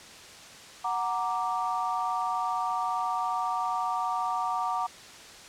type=chord; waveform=sine; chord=Gb augmented; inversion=none; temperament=equal; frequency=740 / 932.3 / 1174.7 Hz; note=Gb5 / Bb5 / D6; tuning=0 / 0 / 0 cents; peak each=-31 dBFS; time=0.84-4.87 s; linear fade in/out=10 ms; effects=white hiss -47 dBFS RMS until 5.48 s + low-pass 7000 Hz 12 dB/octave